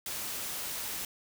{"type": "noise", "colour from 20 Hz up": "white", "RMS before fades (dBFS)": -37, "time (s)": [0.06, 1.05], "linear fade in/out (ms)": 2, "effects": []}